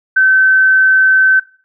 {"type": "tone", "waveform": "sine", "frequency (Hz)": 1535, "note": "G6", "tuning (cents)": -37, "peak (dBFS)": -6, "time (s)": [0.16, 1.4], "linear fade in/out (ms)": 10, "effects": ["noise-tail reverb RT60 0.4 s tail -18 dB re dry"]}